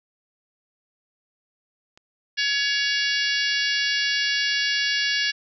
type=clicks; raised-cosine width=0.2 ms; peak=-31 dBFS; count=2; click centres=1.975 / 2.434 s
type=harmonic tone; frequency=563 Hz; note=C#5; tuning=27 cents sharp; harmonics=3 / 4 / 5 / 6 / 7 / 8 / 9 / 10; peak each=-25 / -30 / -28 / -30 / -34 / -29 / -30 / -35 dBFS; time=2.37-5.32 s; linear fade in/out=20 ms
effects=none